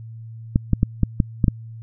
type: clicks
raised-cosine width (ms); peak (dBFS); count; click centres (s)
5; -3; 7; 0.559 / 0.733 / 0.831 / 1.033 / 1.202 / 1.442 / 1.482
effects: added 113 Hz sine -34 dBFS peak until 1.82 s